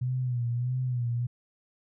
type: tone with vibrato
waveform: sine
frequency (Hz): 123.47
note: B2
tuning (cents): 0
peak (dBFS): -26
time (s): 0.01-1.27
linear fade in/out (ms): 10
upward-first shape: sine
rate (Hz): 1.6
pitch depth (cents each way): 69
effects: none